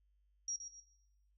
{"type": "tone with echo", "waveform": "sine", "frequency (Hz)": 5670, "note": "F8", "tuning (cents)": 25, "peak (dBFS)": -37, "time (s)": [0.48, 0.56], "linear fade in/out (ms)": 2, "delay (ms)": 120, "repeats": 2, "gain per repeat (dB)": -8, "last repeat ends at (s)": 0.8, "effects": ["noise-tail reverb RT60 0.9 s tail -17 dB re dry", "added 50 Hz sine -70 dBFS peak until 1.37 s"]}